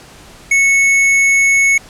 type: tone with tanh clipping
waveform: sine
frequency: 2205 Hz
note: C#7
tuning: 10 cents flat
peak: -10 dBFS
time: 0.51-1.78 s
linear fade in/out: 5 ms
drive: 16 dB
effects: pink hiss -39 dBFS RMS until 1.89 s + low-pass 10000 Hz 12 dB/octave